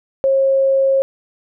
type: tone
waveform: sine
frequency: 540 Hz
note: C#5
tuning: 45 cents flat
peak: -11 dBFS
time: 0.24-1.02 s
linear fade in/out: 0 ms
effects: none